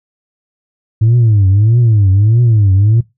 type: tone with vibrato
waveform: sine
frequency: 107.2 Hz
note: A2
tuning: 45 cents flat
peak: -4 dBFS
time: 1.01-3.01 s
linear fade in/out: 10 ms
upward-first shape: triangle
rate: 1.6 Hz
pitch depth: 240 cents each way
effects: noise-tail reverb RT60 0.2 s tail -20 dB re dry + tanh soft clip ceiling -4 dBFS